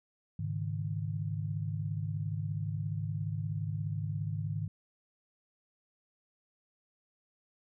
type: chord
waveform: sine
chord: Ab suspended fourth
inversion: none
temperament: equal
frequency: 103.83 / 138.59 / 155.56 Hz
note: Ab2 / Db3 / Eb3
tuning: 0 / 0 / 0 cents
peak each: -35 / -40 / -36 dBFS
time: 0.39-4.68 s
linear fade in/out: 5 ms
effects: none